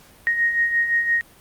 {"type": "beating tone pair", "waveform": "sine", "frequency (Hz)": [1864.7, 1870.5], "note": ["A#6", "A#6"], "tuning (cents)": [0, 5], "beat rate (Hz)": 5.8, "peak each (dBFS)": [-26, -18], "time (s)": [0.27, 1.21], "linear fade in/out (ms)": 0, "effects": ["pink hiss -50 dBFS RMS until 1.4 s", "Opus 48 kbps"]}